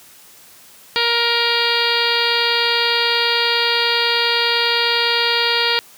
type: harmonic tone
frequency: 470.2 Hz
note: A#4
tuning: 15 cents sharp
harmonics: 1 / 2 / 3 / 4 / 5 / 6 / 7 / 8 / 9 / 10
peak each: -24 / -24 / -24 / -24 / -24 / -24 / -24 / -24 / -24 / -24 dBFS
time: 0.96-5.79 s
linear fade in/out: 0 ms
effects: white hiss -45 dBFS RMS until 5.97 s + high-pass 80 Hz 12 dB/octave